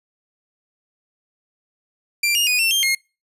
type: tone with pitch steps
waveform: sawtooth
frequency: 2365 / 2842 / 2477 / 2701 / 3182 / 2144 Hz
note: D7 / F7 / D#7 / E7 / G7 / C7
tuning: +12 / +30 / -8 / +42 / +25 / +42 cents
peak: -13 dBFS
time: 2.23-2.95 s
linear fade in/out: 5 ms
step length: 120 ms
effects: noise-tail reverb RT60 0.3 s tail -26 dB re dry + resampled to 32000 Hz